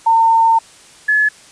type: tone pair in turn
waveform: sine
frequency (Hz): 907 / 1710.2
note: A#5 / A6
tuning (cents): -48 / -50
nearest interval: major seventh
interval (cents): 1098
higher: second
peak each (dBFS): -8 / -10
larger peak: first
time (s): 0.06-0.59 / 1.08-1.29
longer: first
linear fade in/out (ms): 10
effects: white hiss -43 dBFS RMS until 1.51 s + resampled to 22050 Hz